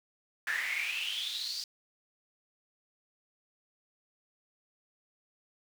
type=noise with high-pass filter sweep; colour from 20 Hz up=brown; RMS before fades=-35 dBFS; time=0.47-1.64 s; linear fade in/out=2 ms; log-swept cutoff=1700 to 4900 Hz; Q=9.8; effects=none